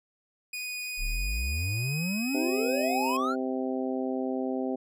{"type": "tone with pitch glide", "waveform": "sawtooth", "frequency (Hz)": [2476, 2534], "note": ["D#7", "D#7"], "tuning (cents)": [-9, 31], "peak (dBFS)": -30, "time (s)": [0.53, 3.17], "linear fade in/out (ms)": 5, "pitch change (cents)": 40, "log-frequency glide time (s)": [1.74, 2.05]}
{"type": "exponential sweep", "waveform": "triangle", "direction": "up", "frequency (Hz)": [30.67, 1462], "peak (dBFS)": -26, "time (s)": [0.97, 3.36], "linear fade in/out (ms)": 50}
{"type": "harmonic tone", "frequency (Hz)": 130, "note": "C3", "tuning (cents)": -11, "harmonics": [2, 3, 4, 5, 6], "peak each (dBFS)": [-30, -34, -36, -38, -40], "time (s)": [2.34, 4.76], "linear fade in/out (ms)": 10}
{"effects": []}